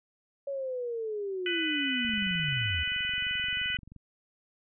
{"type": "linear sweep", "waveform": "sine", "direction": "down", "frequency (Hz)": [563, 73.42], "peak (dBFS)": -31, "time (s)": [0.47, 2.83], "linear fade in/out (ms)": 5}
{"type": "harmonic tone", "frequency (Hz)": 498.1, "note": "B4", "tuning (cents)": 15, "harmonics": [3, 4, 5, 6], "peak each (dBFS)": [-35, -35, -35, -32], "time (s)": [1.46, 3.77], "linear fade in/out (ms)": 2}
{"type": "click train", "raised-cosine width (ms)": 5, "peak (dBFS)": -36, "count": 45, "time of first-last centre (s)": [2.05, 3.963], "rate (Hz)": 23}
{"effects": []}